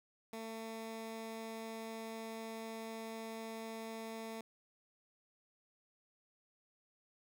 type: tone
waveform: 15% pulse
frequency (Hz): 224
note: A3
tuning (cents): +31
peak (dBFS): -37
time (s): 0.33-4.41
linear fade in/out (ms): 2
effects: none